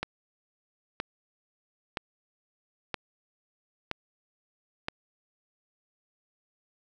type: click train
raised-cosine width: 0.3 ms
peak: -14 dBFS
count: 6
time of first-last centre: 0.03-4.884 s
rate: 1.03 Hz
effects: none